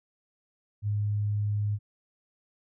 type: tone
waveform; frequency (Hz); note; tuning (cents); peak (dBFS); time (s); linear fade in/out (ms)
sine; 103.83; G#2; 0; -25; 0.82-1.79; 50
effects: none